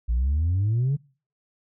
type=exponential sweep; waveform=sine; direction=up; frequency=55 to 146.83 Hz; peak=-18 dBFS; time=0.08-0.97 s; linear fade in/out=20 ms; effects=noise-tail reverb RT60 0.4 s tail -24 dB re dry + tanh soft clip ceiling -18 dBFS